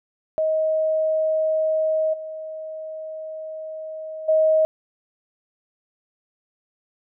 sine tone with level steps, 630 Hz, D#5, 21 cents sharp, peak -18 / -30 / -14 dBFS, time 0.38-4.65 s, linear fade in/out 0 ms, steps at 2.13 / 4.28 s, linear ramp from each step 10 ms, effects none

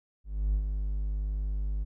triangle tone with ADSR envelope, 50.7 Hz, G#1, 41 cents flat, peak -20 dBFS, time 0.24-1.85 s, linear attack 300 ms, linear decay 77 ms, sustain -6 dB, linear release 24 ms, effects tanh soft clip ceiling -16 dBFS

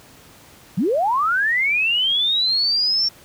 sine linear sweep, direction up, 148.1 to 5500 Hz, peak -16 dBFS, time 0.77-3.09 s, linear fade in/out 10 ms, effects pink hiss -47 dBFS RMS until 3.24 s + high-pass 60 Hz 12 dB/octave

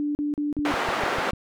sine tone bursts, 293.7 Hz, D4, in tune, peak -23 dBFS, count 4, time 0-0.717 s, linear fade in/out 0 ms, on 150 ms, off 39 ms
click train, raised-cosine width 5 ms, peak -22 dBFS, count 6, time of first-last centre 0.59-1.334 s, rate 6.72 Hz
white band-pass noise, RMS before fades -26 dBFS, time 0.65-1.31 s, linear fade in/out 2 ms, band 320 to 1400 Hz, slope 12 dB/octave
effects none

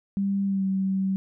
sine tone with pitch glide, 197.5 to 191.88 Hz, G3 to G3, +13 to -37 cents, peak -22 dBFS, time 0.17-1.16 s, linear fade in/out 0 ms, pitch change -50 cents, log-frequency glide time 0.45-0.65 s, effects none

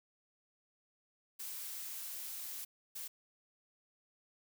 blue noise bursts at uneven times, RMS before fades -44 dBFS, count 2, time 1.39-2.65 / 2.95-3.08 s, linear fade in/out 10 ms, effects none

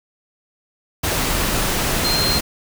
sine tone in noise, 4175 Hz, C8, 5 cents flat, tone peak -19 dBFS, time 2.04-2.39 s, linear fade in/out 10 ms, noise pink, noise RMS -20 dBFS, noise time 1.03-2.41 s, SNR -2 dB, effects none

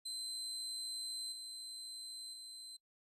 30% pulse tone with level steps, 4078 Hz, C8, 45 cents flat, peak -38 / -43 / -46 dBFS, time 0.05-2.77 s, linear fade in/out 10 ms, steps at 1.32 / 2.33 s, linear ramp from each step 5 ms, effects noise-tail reverb RT60 0.1 s tail -22 dB re dry + resampled to 32000 Hz

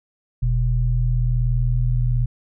sine tone pair together, 40.74 / 121.9 Hz, E1 / B2, -20 / -22 cents, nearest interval octave + perfect fifth, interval 1898 cents, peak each -19 dBFS, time 0.42-2.26 s, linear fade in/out 10 ms, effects none

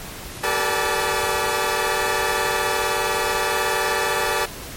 15% pulse tone cluster, 386 / 440.4 / 479.8 / 587 / 861 Hz, G4 / A4 / A#4 / D5 / A5, -27 / +2 / +50 / -1 / -38 cents, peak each -20 dBFS, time 0.43-4.46 s, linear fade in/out 10 ms, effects pink hiss -35 dBFS RMS until 4.76 s + MP3 64 kbps

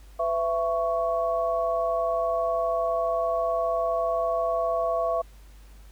sine tone cluster, 503 / 668 / 1113 Hz, B4 / E5 / C#6, +32 / +23 / +7 cents, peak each -31 / -24 / -30 dBFS, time 0.19-5.22 s, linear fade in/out 10 ms, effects added 50 Hz sine -46 dBFS peak until 5.91 s + pink hiss -58 dBFS RMS until 5.91 s

